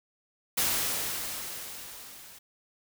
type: noise with level ramp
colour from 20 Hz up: white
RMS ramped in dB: -26 to -50 dBFS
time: 0.57-2.39 s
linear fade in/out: 10 ms
effects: none